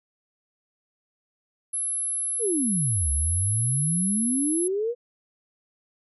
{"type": "tone", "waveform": "sine", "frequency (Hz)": 11000, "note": "F9", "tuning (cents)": -27, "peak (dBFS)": -25, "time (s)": [1.73, 4.68], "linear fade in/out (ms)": 10}
{"type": "exponential two-way sweep", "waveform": "sine", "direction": "down then up", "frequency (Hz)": [493.9, 68.5, 493.9], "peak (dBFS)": -23, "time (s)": [2.39, 4.95], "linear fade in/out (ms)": 50, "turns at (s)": 3.11}
{"effects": []}